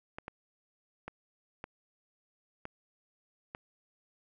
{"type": "clicks", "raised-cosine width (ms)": 0.5, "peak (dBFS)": -25, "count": 6, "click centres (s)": [0.185, 0.281, 1.08, 1.641, 2.654, 3.549], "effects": []}